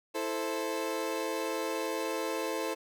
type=chord; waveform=30% pulse; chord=A minor; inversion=second; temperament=equal; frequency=329.6 / 440 / 523.3 Hz; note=E4 / A4 / C5; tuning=0 / 0 / 0 cents; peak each=-34 / -33 / -33 dBFS; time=0.14-2.75 s; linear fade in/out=20 ms; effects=none